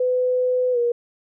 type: tone with pitch glide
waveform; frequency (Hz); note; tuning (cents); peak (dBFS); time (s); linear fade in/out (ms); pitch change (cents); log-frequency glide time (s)
sine; 503 to 476.7; B4 to A#4; +32 to +39; -17; 0-0.92; 5; -93; 0.72-0.78
effects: none